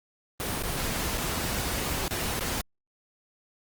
pink noise with dropouts, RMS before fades -30 dBFS, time 0.4-2.61 s, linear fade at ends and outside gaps 0 ms, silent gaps 0.624-0.636 / 1.174-1.179 / 2.08-2.109 / 2.393-2.408 s, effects Opus 24 kbps

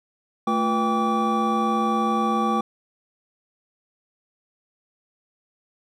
triangle tone cluster, 220.9 / 348.5 / 487.5 / 791 / 1152 Hz, A3 / F4 / B4 / G5 / D6, +7 / -4 / -23 / +15 / -34 cents, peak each -22 / -28 / -29 / -24 / -22 dBFS, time 0.47-2.61 s, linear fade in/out 5 ms, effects none

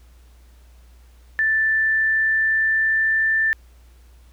sine tone with pitch glide, 1764 to 1775.2 Hz, A6 to A6, +4 to +15 cents, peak -16 dBFS, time 1.39-3.53 s, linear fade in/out 0 ms, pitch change +11 cents, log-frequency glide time 1.59-3.37 s, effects added 60 Hz sine -46 dBFS peak until 4.32 s + pink hiss -59 dBFS RMS until 4.32 s

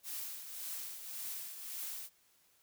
blue noise with tremolo, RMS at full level -41 dBFS, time 0.03-2.1 s, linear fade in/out 50 ms, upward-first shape triangle, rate 1.8 Hz, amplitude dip 60%, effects white hiss -70 dBFS RMS until 2.62 s

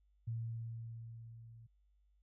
sine tone with level ramp, 114.6 Hz, A#2, 29 cents flat, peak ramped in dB -36 to -54 dBFS, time 0.27-1.67 s, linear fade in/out 10 ms, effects added 50 Hz sine -69 dBFS peak until 2.22 s

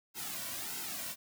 white noise with flanger, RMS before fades -40 dBFS, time 0.14-1.16 s, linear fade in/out 50 ms, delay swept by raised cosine 1.7 to 2.41 ms, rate 1.6 Hz, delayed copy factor -0.85, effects none

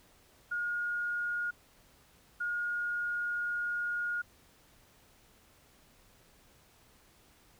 sine tone bursts at uneven times, 1431 Hz, F6, 42 cents sharp, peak -31 dBFS, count 2, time 0.51-1.51 / 2.4-4.22 s, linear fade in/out 10 ms, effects pink hiss -63 dBFS RMS until 7.59 s

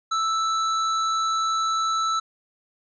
square tone, 1318.5 Hz, E6, in tune, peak -22 dBFS, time 0.11-2.2 s, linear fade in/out 10 ms, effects resampled to 16000 Hz

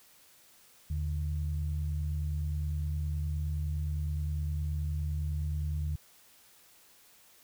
sine tone pair together, 78.5 / 148.19 Hz, D#2 / D3, +16 / +16 cents, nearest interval major seventh, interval 1100 cents, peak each -30 / -36 dBFS, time 0.9-5.96 s, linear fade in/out 5 ms, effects tanh soft clip ceiling -22 dBFS + white hiss -60 dBFS RMS until 7.43 s

